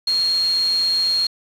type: tone in noise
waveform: sine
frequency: 4258 Hz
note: C8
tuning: 30 cents sharp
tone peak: -16 dBFS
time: 0.07-1.27 s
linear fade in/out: 5 ms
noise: white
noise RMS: -33 dBFS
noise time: 0.07-1.27 s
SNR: +14 dB
effects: low-pass 9000 Hz 12 dB/octave